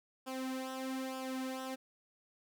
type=tone with flanger; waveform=sawtooth; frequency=261.6 Hz; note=C4; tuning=in tune; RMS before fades=-40 dBFS; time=0.26-1.76 s; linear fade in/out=20 ms; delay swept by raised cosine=0.49 to 3.39 ms; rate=1.1 Hz; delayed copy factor=-0.75; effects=none